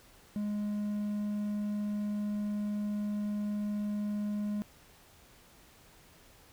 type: tone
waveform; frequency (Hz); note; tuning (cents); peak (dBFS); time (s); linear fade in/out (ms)
triangle; 207.7; G#3; 0; -29; 0.36-4.62; 0
effects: pink hiss -59 dBFS RMS until 6.52 s